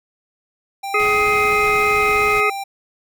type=tone with vibrato; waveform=square; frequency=784 Hz; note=G5; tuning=in tune; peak=-25 dBFS; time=0.83-2.64 s; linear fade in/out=10 ms; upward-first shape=square; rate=3 Hz; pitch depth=11 cents each way
type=harmonic tone; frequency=418.8 Hz; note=G#4; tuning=15 cents sharp; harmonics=1 / 3 / 5 / 6; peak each=-20 / -18 / -20 / -21 dBFS; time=0.94-2.5 s; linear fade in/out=5 ms
type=noise; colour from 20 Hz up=pink; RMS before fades=-32 dBFS; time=0.99-2.41 s; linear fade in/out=10 ms
effects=none

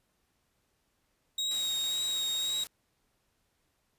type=tone with vibrato; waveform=35% pulse; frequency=3781 Hz; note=A#7; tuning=24 cents sharp; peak=-28 dBFS; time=1.38-2.64 s; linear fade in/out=5 ms; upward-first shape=triangle; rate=1.9 Hz; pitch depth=22 cents each way
type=noise; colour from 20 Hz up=white; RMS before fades=-44 dBFS; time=1.51-2.67 s; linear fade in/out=0 ms
effects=pink hiss -75 dBFS RMS until 3.98 s + resampled to 32000 Hz

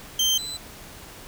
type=tone pair in turn; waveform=30% pulse; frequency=3136 / 4013 Hz; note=G7 / B7; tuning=0 / +27 cents; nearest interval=major third; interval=427 cents; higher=second; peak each=-16 / -28 dBFS; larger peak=first; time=0.19-0.38 / 0.38-0.57 s; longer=neither; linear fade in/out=5 ms; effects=pink hiss -43 dBFS RMS until 1.27 s

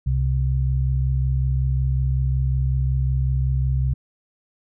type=tone pair together; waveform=sine; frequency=65.41 / 130.82 Hz; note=C2 / C3; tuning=0 / 0 cents; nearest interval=octave; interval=1200 cents; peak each=-20 / -21 dBFS; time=0.06-3.94 s; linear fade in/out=10 ms; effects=none

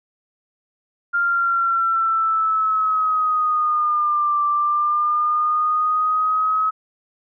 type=linear two-way sweep; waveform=sine; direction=down then up; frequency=1400 to 1174.7 to 1281 Hz; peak=-16 dBFS; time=1.13-6.71 s; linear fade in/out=20 ms; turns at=4.44 s; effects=none

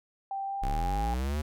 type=tone with pitch glide; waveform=sine; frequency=784 to 809.3 Hz; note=G5 to G#5; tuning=0 to -45 cents; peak=-31 dBFS; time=0.31-1.14 s; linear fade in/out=2 ms; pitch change=+55 cents; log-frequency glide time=0.45-0.9 s
type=linear sweep; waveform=square; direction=up; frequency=30.1 to 77.78 Hz; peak=-29 dBFS; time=0.62-1.42 s; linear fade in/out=10 ms
effects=none

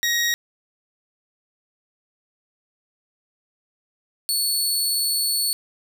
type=tone pair in turn; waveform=20% pulse; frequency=1888 / 4421 Hz; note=A#6 / C#8; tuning=+22 / -5 cents; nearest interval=octave + minor third; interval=1473 cents; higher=second; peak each=-14 dBFS; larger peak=neither; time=0.03-0.34 / 4.29-5.53 s; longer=second; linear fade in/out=0 ms; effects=none

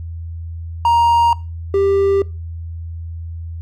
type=tone pair in turn; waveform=triangle; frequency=938 / 394.4 Hz; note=A#5 / G4; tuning=+11 / +11 cents; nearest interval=octave + minor third; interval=1500 cents; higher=first; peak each=-8 / -10 dBFS; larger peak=first; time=0.85-1.33 / 1.74-2.22 s; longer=neither; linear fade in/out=2 ms; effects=noise-tail reverb RT60 0.3 s tail -22 dB re dry + added 83 Hz sine -25 dBFS peak until 3.61 s

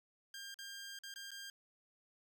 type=tone with dropouts; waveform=15% pulse; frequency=1600 Hz; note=G6; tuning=35 cents sharp; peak=-40 dBFS; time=0.34-1.5 s; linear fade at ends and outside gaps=2 ms; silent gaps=0.543-0.588 / 0.989-1.035 / 1.14-1.159 / 1.307-1.315 s; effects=none

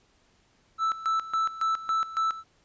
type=tone with tremolo; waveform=triangle; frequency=1318.5 Hz; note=E6; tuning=in tune; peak=-21 dBFS; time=0.78-2.44 s; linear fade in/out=50 ms; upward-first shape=square; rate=3.6 Hz; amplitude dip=80%; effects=pink hiss -65 dBFS RMS until 2.64 s + resampled to 16000 Hz

